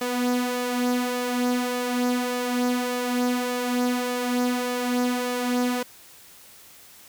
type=tone with flanger; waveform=sawtooth; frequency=246.9 Hz; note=B3; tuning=in tune; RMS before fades=-25 dBFS; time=0.01-5.83 s; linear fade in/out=5 ms; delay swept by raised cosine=1.7 to 3.9 ms; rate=1.7 Hz; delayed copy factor=+0.5; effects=white hiss -49 dBFS RMS until 7.08 s